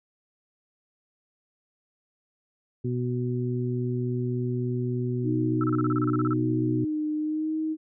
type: harmonic tone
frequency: 123.47 Hz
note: B2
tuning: in tune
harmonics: 1 / 2 / 3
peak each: -27 / -31 / -32 dBFS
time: 2.84-6.85 s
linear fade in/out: 10 ms
type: tone with vibrato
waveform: sine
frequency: 309.5 Hz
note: D#4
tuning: 9 cents flat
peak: -25 dBFS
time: 5.23-7.77 s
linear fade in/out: 50 ms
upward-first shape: sine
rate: 0.94 Hz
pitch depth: 28 cents each way
type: tone bursts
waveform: sine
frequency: 1318.5 Hz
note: E6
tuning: in tune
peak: -28 dBFS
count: 13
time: 5.61-6.333 s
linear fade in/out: 2 ms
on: 27 ms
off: 31 ms
effects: none